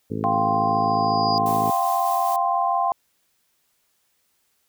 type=harmonic tone; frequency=53.9 Hz; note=A1; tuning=35 cents flat; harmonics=2 / 3 / 4 / 5 / 6 / 7 / 8 / 9; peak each=-32 / -33 / -30 / -31 / -36 / -37 / -33 / -40 dBFS; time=0.1-1.71 s; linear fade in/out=10 ms
type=chord; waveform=sine; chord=F suspended second; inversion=none; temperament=equal; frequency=698.5 / 784 / 1046.5 Hz; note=F5 / G5 / C6; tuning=0 / 0 / 0 cents; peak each=-23 dBFS; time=0.24-2.92 s; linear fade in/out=0 ms
type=tone with exponential growth; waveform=sine; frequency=4888 Hz; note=D#8; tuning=32 cents flat; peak=-23 dBFS; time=0.32-1.38 s; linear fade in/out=0 ms; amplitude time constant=230 ms
type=noise with tremolo; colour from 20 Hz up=blue; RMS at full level=-35 dBFS; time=1.46-2.36 s; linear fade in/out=0 ms; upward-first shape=sine; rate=5 Hz; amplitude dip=25%
effects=white hiss -68 dBFS RMS until 4.68 s